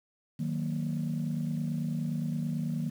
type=chord; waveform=sine; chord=D# minor; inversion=none; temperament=equal; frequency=155.56 / 185 / 233.1 Hz; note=D#3 / F#3 / A#3; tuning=0 / 0 / 0 cents; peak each=-31 / -35 / -33 dBFS; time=0.39-2.9 s; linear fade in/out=10 ms; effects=tanh soft clip ceiling -23 dBFS + 9-bit